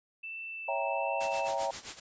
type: tone with vibrato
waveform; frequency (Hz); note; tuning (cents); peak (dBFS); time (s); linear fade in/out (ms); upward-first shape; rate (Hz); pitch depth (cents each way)
sine; 2652; E7; +10; -38; 0.23-1.48; 10; sine; 1.3; 10
type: chord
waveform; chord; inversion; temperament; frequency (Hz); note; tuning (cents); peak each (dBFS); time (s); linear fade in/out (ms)
sine; C# diminished seventh; none; equal; 554.4 / 659.3 / 784 / 932.3; C#5 / E5 / G5 / Bb5; 0 / 0 / 0 / 0; -35; 0.68-1.71; 5
type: noise with tremolo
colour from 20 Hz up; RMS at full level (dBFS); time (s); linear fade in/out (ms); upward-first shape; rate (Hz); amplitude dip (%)
white; -38; 1.2-2; 10; sine; 7.6; 80
effects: resampled to 16000 Hz